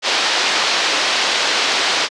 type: low-pass noise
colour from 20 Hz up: white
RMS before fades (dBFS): -17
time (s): 0.02-2.09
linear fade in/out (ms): 50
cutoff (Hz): 5000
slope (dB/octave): 24
effects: high-pass 400 Hz 12 dB/octave + resampled to 22050 Hz